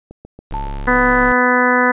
click train, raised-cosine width 2 ms, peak -22 dBFS, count 5, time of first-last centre 0.11-0.67 s, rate 7.14 Hz
square tone, 34.65 Hz, C#1, in tune, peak -23 dBFS, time 0.51-1.32 s, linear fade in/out 0 ms
sine tone with exponential decay, 885 Hz, A5, 10 cents sharp, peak -20 dBFS, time 0.54-1.19 s, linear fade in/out 0 ms, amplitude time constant 140 ms
harmonic tone, 248.9 Hz, B3, 14 cents sharp, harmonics 1 / 2 / 3 / 4 / 5 / 6 / 7 / 8, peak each -18 / -18 / -23 / -18 / -21 / -19 / -18 / -22 dBFS, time 0.87-1.92 s, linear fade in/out 10 ms
effects resampled to 8000 Hz

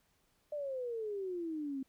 sine exponential sweep, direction down, 605 to 261.6 Hz, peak -36 dBFS, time 0.52-1.83 s, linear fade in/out 5 ms, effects pink hiss -74 dBFS RMS until 1.88 s

